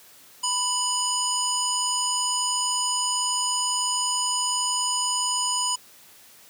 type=harmonic tone with a mistuned harmonic; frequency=987.8 Hz; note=B5; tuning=in tune; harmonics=1 / 3 / 5 / 7 / 9; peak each=-28 / -30 / -30 / -27 / -31 dBFS; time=0.43-5.76 s; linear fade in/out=10 ms; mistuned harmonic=5; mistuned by=+21 cents; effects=white hiss -51 dBFS RMS until 6.49 s + high-pass 80 Hz 12 dB/octave